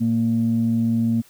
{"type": "tone pair together", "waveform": "sine", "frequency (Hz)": [115, 230], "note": ["A#2", "A#3"], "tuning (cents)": [-23, -23], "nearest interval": "octave", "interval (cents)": 1200, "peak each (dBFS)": [-23, -17], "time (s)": [0, 1.22], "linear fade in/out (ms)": 20, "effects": ["tanh soft clip ceiling -11 dBFS", "white hiss -53 dBFS RMS until 1.29 s"]}